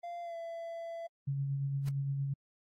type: tone with pitch glide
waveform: triangle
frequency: 692 to 669.6 Hz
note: F5 to E5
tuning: -16 to +27 cents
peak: -37 dBFS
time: 0.03-1.07 s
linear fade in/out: 10 ms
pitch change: -57 cents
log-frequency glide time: 0.22-0.36 s
type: tone with tremolo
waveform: sine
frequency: 138.59 Hz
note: C#3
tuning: in tune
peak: -30 dBFS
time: 1.27-2.34 s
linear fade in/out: 10 ms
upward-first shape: sine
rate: 8.7 Hz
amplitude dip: 30%
type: noise with exponential growth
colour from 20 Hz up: pink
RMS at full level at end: -43 dBFS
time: 1.81-1.89 s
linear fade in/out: 5 ms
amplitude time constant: 16 ms
effects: AAC 48 kbps